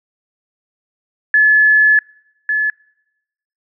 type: tone pair in turn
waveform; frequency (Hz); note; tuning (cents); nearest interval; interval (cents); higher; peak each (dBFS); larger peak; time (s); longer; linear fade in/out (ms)
sine; 1718 / 1718; A6 / A6; -42 / -42; unison; 0; neither; -7 / -13; first; 1.34-1.99 / 2.49-2.7; first; 2
effects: noise-tail reverb RT60 0.9 s tail -26 dB re dry